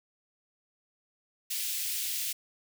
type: high-pass noise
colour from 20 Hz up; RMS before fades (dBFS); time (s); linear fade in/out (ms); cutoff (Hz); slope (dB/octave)
white; -33; 1.5-2.33; 10; 2300; 24
effects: none